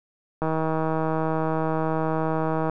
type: click train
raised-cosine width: 1 ms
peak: -12 dBFS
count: 363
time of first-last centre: 0.42-2.697 s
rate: 159 Hz
effects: none